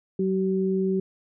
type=tone pair together; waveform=sine; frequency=188.75 / 381 Hz; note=F#3 / G4; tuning=+35 / -49 cents; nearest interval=octave; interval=1216 cents; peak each=-24 dBFS; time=0.19-1 s; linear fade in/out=5 ms; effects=none